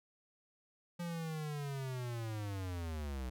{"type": "linear sweep", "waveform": "square", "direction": "down", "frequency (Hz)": [174.8, 61], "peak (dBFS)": -39, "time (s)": [0.99, 3.3], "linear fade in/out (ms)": 10, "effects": []}